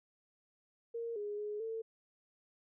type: tone with pitch steps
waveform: sine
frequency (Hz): 464.1 / 413.8 / 418.6 / 448.5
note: A#4 / G#4 / G#4 / A4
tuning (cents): -8 / -6 / +14 / +33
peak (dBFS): -37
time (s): 0.94-1.82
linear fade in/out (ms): 10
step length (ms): 220
effects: none